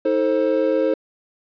triangle chord, A diminished, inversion second, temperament just, 316.8 / 440 / 528 Hz, Eb4 / A4 / C5, +31 / 0 / +16 cents, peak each -20 / -20 / -17 dBFS, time 0.05-0.94 s, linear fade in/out 5 ms, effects resampled to 11025 Hz + 8-bit

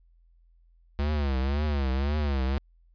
square tone with vibrato, 70.3 Hz, C#2, 25 cents sharp, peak -25 dBFS, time 0.99-2.58 s, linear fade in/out 0 ms, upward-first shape triangle, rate 1.9 Hz, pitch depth 160 cents each way, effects added 42 Hz sine -57 dBFS peak until 2.94 s + resampled to 11025 Hz

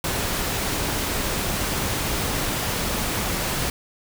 pink noise, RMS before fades -25 dBFS, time 0.04-3.7 s, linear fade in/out 2 ms, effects none

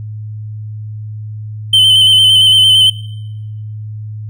triangle tone with vibrato, 3071 Hz, G7, 36 cents flat, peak -3 dBFS, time 1.73-2.9 s, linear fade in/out 5 ms, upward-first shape square, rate 8.8 Hz, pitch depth 24 cents each way, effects noise-tail reverb RT60 1.0 s tail -21 dB re dry + added 107 Hz sine -22 dBFS peak until 4.29 s

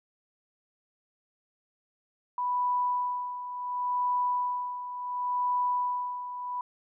sine tone with tremolo, 987.8 Hz, B5, in tune, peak -24 dBFS, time 2.38-6.61 s, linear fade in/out 2 ms, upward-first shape sine, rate 0.7 Hz, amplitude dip 70%, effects none

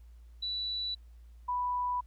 sine tone pair in turn, 3951 / 987.8 Hz, B7 / B5, 0 / 0 cents, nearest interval 2 octaves, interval 2400 cents, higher first, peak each -32 / -29 dBFS, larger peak second, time 0.42-0.95 / 1.48-2.01 s, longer neither, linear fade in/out 10 ms, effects added 58 Hz sine -50 dBFS peak until 2.06 s + pink hiss -73 dBFS RMS until 2.06 s

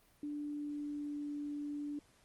sine tone with pitch glide, 293.7 to 291.7 Hz, D4 to D4, 0 to -12 cents, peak -38 dBFS, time 0.23-1.99 s, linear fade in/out 2 ms, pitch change -12 cents, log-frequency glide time 0.46-1.3 s, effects pink hiss -68 dBFS RMS until 2.24 s + Opus 24 kbps

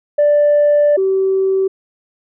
sine tone pair in turn, 587.3 / 383.5 Hz, D5 / G4, 0 / -38 cents, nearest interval perfect fifth, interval 738 cents, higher first, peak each -7 / -11 dBFS, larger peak first, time 0.18-0.97 / 0.97-1.68 s, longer first, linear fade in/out 10 ms, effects tanh soft clip ceiling -6 dBFS

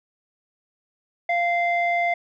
square tone with low-pass filter, 694 Hz, F5, 11 cents flat, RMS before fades -22 dBFS, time 1.29-2.14 s, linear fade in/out 5 ms, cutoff 1800 Hz, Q 6.1, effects none

